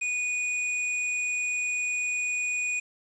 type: tone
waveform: square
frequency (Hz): 2468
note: D#7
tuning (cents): -15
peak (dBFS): -27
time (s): 0.01-2.8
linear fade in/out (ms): 10
effects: resampled to 22050 Hz + 9-bit